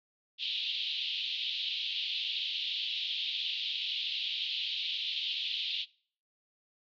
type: band-pass noise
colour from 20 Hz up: pink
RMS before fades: -35 dBFS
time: 0.38-5.86 s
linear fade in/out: 50 ms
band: 2900 to 3900 Hz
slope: 48 dB/octave
effects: noise-tail reverb RT60 0.5 s tail -23 dB re dry